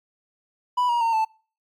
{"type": "tone with pitch steps", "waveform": "triangle", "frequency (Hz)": [987.8, 950.9, 915.3, 881], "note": ["B5", "A#5", "A#5", "A5"], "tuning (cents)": [0, 34, -32, 2], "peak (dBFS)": -17, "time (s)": [0.77, 1.25], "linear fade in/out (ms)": 10, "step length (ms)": 120, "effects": ["noise-tail reverb RT60 0.4 s tail -26 dB re dry", "AAC 64 kbps"]}